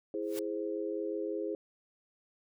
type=chord; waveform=sine; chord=E augmented; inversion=none; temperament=equal; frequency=329.6 / 415.3 / 523.3 Hz; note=E4 / G#4 / B#4; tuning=0 / 0 / 0 cents; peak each=-37 / -36 / -39 dBFS; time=0.14-1.55 s; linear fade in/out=2 ms
type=noise with exponential growth; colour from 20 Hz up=white; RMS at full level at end=-40 dBFS; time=0.22-0.39 s; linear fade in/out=1 ms; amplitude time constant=35 ms
effects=none